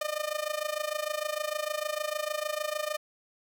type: tone with amplitude modulation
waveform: sawtooth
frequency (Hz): 606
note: D#5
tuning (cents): -46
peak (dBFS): -23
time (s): 0.01-2.97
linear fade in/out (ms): 5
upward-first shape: sine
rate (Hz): 26.6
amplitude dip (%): 85
effects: none